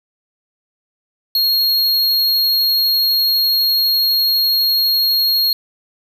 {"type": "tone", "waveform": "square", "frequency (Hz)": 4278, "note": "C8", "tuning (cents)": 38, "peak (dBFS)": -13, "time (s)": [1.35, 5.53], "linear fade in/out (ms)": 2, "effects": []}